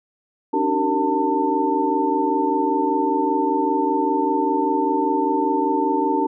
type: tone cluster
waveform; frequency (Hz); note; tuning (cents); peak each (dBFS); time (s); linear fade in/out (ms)
sine; 278.3 / 303.4 / 386.3 / 463.5 / 895; C#4 / D#4 / G4 / A#4 / A5; +7 / -44 / -25 / -10 / +29; -25 / -23 / -24 / -27 / -21; 0.53-6.27; 10
effects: none